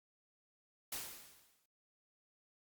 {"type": "noise with exponential decay", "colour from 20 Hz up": "white", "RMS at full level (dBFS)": -40, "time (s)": [0.92, 1.66], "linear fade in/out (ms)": 5, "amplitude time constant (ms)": 160, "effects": ["Opus 48 kbps"]}